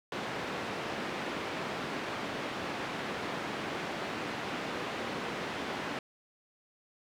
pink band-pass noise, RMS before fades -37 dBFS, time 0.12-5.99 s, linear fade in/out 2 ms, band 210 to 2900 Hz, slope 12 dB/octave, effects none

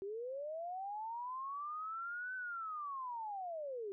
sine linear two-way sweep, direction up then down, 380 to 1526 to 380 Hz, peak -40 dBFS, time 0.02-3.92 s, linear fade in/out 0 ms, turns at 2.35 s, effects none

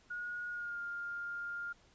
sine tone with pitch glide, 1444 to 1405.3 Hz, F#6 to F6, -43 to +10 cents, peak -38 dBFS, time 0.1-1.73 s, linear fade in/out 10 ms, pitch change -47 cents, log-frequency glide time 0.49-0.8 s, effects pink hiss -66 dBFS RMS until 1.94 s + resampled to 16000 Hz

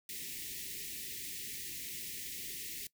white band-stop noise, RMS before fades -43 dBFS, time 0.09-2.87 s, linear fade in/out 2 ms, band 440 to 1800 Hz, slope 96 dB/octave, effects noise-tail reverb RT60 0.1 s tail -20 dB re dry

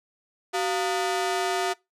sawtooth ring-modulated tone, 539 Hz, C#5, 49 cents flat, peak -17 dBFS, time 0.53-1.74 s, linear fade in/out 20 ms, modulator 161 Hz, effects noise-tail reverb RT60 0.2 s tail -22 dB re dry + low-pass 10000 Hz 12 dB/octave

